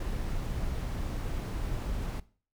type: noise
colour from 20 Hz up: brown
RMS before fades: -33 dBFS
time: 0-2.2 s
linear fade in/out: 5 ms
effects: noise-tail reverb RT60 0.4 s tail -19 dB re dry